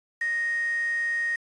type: tone with quantisation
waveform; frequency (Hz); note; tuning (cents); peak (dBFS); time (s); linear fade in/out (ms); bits
sine; 1864.7; A#6; 0; -24; 0.21-1.36; 5; 7
effects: resampled to 22050 Hz